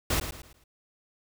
pink noise with echo, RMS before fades -26 dBFS, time 0.1-0.2 s, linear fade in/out 5 ms, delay 110 ms, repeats 4, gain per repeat -9 dB, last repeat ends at 0.64 s, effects none

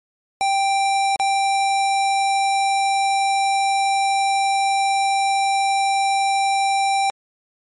square tone with dropouts, 786 Hz, G5, 4 cents sharp, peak -17 dBFS, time 0.41-7.1 s, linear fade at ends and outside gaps 0 ms, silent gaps 1.16-1.198 s, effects MP3 48 kbps

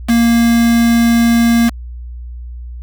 triangle tone with quantisation, 233.1 Hz, A#3, in tune, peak -6 dBFS, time 0.08-1.7 s, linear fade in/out 20 ms, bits 3, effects added 60 Hz sine -25 dBFS peak until 2.82 s

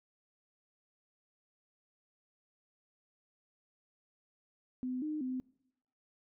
sine tone with pitch steps, 253.8 / 305.7 / 256.5 Hz, B3 / D#4 / C4, +47 / -30 / -34 cents, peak -34 dBFS, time 4.83-5.4 s, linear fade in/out 0 ms, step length 190 ms, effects noise-tail reverb RT60 0.8 s tail -23 dB re dry

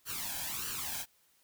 white noise with flanger, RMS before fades -38 dBFS, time 0.05-1.06 s, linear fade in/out 50 ms, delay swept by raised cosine 0.68 to 1.27 ms, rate 1.6 Hz, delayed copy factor +0.75, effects white hiss -69 dBFS RMS until 1.43 s

